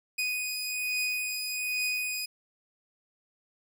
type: beating tone pair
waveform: sawtooth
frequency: 2487 / 2488.2 Hz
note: D#7 / D#7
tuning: -1 / -1 cents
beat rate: 1.2 Hz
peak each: -33 / -27 dBFS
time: 0.18-2.26 s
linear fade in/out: 10 ms
effects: none